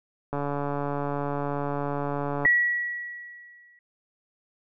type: click train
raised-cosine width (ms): 1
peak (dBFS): -16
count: 305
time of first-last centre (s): 0.33-2.456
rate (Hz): 143
type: tone with exponential decay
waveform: sine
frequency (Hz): 1930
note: B6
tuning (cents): -40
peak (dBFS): -15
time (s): 2.45-3.79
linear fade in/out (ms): 2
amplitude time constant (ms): 290
effects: none